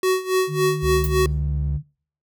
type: tone with tremolo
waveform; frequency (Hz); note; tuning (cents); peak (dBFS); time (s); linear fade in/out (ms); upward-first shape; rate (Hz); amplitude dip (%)
square; 373.4; F#4; +16; -16; 0.03-1.26; 2; sine; 3.6; 85
type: tone with pitch glide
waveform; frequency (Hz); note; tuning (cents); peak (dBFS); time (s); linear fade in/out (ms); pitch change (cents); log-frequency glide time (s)
sine; 151.3 to 145.22; D#3 to D3; -48 to -19; -24; 0.47-1.83; 50; -71; 1.05-1.5
type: tone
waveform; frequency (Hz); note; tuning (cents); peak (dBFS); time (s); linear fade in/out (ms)
triangle; 69.5; C#2; +5; -20; 0.82-1.78; 20
type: noise with exponential decay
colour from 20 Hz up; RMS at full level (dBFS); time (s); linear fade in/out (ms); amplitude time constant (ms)
violet; -24; 1.04-1.15; 0; 22
effects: noise-tail reverb RT60 0.5 s tail -26 dB re dry